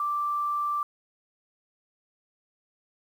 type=tone with quantisation; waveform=sine; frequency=1174.7 Hz; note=D6; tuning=in tune; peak=-25 dBFS; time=0-0.83 s; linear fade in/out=2 ms; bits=9; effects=none